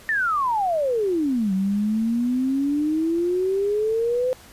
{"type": "exponential two-way sweep", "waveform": "sine", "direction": "down then up", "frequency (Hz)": [1841, 187.7, 515], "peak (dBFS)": -19, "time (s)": [0.09, 4.33], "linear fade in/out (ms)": 0, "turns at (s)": 1.53, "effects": ["pink hiss -47 dBFS RMS until 4.52 s", "resampled to 32000 Hz"]}